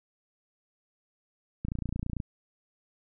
click train, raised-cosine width 5 ms, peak -20 dBFS, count 17, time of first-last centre 1.65-2.202 s, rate 29 Hz, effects none

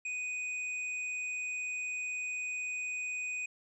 sine tone with hard clipping, 2489 Hz, D#7, in tune, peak -36 dBFS, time 0.05-3.46 s, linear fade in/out 5 ms, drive 7 dB, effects resampled to 22050 Hz

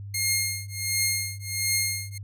10% pulse tone with tremolo, 2135 Hz, C7, 34 cents sharp, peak -12 dBFS, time 0.14-2.18 s, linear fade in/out 5 ms, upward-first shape triangle, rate 1.4 Hz, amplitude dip 100%, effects added 100 Hz sine -35 dBFS peak until 2.23 s

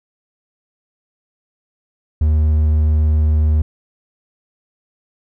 triangle tone, 76.8 Hz, D#2, 22 cents flat, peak -9 dBFS, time 2.21-3.62 s, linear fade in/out 5 ms, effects none

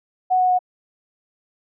sine tone with pitch steps, 740 / 734.9 / 729.8 Hz, F#5 / F#5 / F#5, 0 / -12 / -24 cents, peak -14 dBFS, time 0.3-0.591 s, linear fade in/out 20 ms, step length 97 ms, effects none

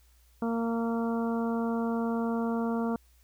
harmonic tone, 230.4 Hz, A#3, 20 cents flat, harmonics 1 / 2 / 3 / 4 / 5 / 6, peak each -28 / -34 / -38 / -40 / -42 / -44 dBFS, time 0.42-2.96 s, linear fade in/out 2 ms, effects added 60 Hz sine -59 dBFS peak until 3.23 s + white hiss -67 dBFS RMS until 3.23 s

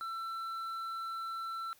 triangle tone with hard clipping, 1340 Hz, E6, 28 cents sharp, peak -38 dBFS, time 0.01-1.73 s, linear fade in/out 0 ms, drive 8 dB, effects white hiss -64 dBFS RMS until 1.79 s

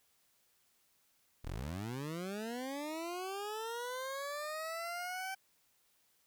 20% pulse linear sweep, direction up, 31.97 to 774 Hz, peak -34 dBFS, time 1.44-5.35 s, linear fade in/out 10 ms, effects white hiss -73 dBFS RMS until 6.26 s

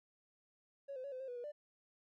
triangle tone with pitch steps, 556 / 513 / 561 / 512 / 531 / 490.2 / 483 / 591 Hz, C#5 / C5 / C#5 / C5 / C5 / B4 / B4 / D5, +5 / -34 / +21 / -38 / +25 / -13 / -39 / +11 cents, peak -39 dBFS, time 0.88-1.52 s, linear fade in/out 20 ms, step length 80 ms, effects tanh soft clip ceiling -40 dBFS

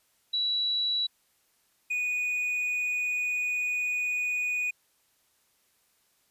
sine / triangle tone pair in turn, 3924 / 2471 Hz, B7 / D#7, -12 / -13 cents, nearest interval minor sixth, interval 801 cents, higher first, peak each -25 dBFS, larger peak neither, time 0.33-1.07 / 1.9-4.71 s, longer second, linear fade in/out 10 ms, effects white hiss -69 dBFS RMS until 6.3 s + resampled to 32000 Hz

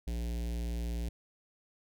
square tone with notch filter, 58.27 Hz, A#1, in tune, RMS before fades -35 dBFS, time 0.07-1.09 s, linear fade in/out 5 ms, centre 1200 Hz, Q 0.58, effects none

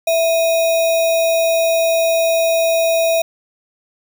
sine tone with sample-and-hold, 659.3 Hz, E5, in tune, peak -12 dBFS, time 0.07-3.22 s, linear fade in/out 5 ms, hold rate 3150 Hz, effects none

